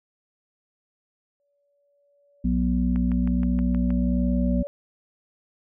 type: tone with exponential growth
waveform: sine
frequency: 571 Hz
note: D5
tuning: 49 cents flat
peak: -30 dBFS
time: 1.4-4.67 s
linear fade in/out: 0 ms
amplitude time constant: 710 ms
type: harmonic tone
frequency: 61.3 Hz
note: B1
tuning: 12 cents flat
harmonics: 1 / 3 / 4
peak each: -24 / -24 / -24 dBFS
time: 2.44-4.63 s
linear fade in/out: 10 ms
type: click train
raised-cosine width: 0.5 ms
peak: -25 dBFS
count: 7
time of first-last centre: 2.96-3.905 s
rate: 6.35 Hz
effects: none